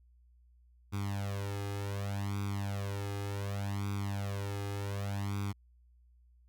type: tone with flanger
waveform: sawtooth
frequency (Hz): 100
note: G2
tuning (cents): +35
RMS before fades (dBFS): -36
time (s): 0.92-5.53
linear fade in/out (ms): 20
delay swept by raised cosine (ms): 0.83 to 2.43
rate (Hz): 0.67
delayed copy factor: +0.8
effects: added 60 Hz sine -60 dBFS peak until 6.48 s